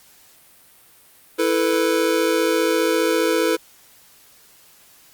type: chord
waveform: square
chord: E suspended fourth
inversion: none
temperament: just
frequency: 329.6 / 439.5 / 494.4 Hz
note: E4 / A4 / B4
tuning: 0 / -2 / +2 cents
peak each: -22 dBFS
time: 1.38-3.57 s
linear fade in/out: 20 ms
effects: white hiss -51 dBFS RMS until 5.13 s + Opus 48 kbps